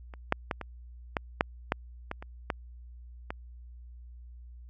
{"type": "clicks", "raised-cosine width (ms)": 0.5, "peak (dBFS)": [-30, -8, -14, -22, -12, -7, -10, -18, -27, -13, -19], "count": 11, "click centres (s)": [0.138, 0.324, 0.512, 0.613, 1.168, 1.409, 1.721, 2.114, 2.225, 2.502, 3.305], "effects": ["added 60 Hz sine -45 dBFS peak until 4.69 s"]}